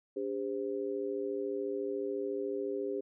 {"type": "tone with amplitude modulation", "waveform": "sine", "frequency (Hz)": 402.2, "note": "G4", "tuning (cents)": 44, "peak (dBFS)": -28, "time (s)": [0.16, 3.01], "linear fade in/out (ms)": 10, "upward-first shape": "sine", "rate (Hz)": 114, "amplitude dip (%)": 100, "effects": []}